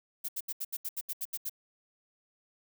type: noise bursts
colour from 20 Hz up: violet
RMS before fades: -35 dBFS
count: 11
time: 0.24-1.496 s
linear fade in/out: 10 ms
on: 46 ms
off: 75 ms
effects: none